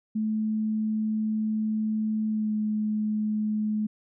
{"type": "tone with pitch glide", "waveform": "sine", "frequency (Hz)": [216.7, 213.5], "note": ["A3", "G#3"], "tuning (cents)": [-26, 48], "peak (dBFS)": -24, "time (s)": [0.15, 3.87], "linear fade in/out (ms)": 10, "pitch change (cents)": -26, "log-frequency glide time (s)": [2.29, 2.53], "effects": []}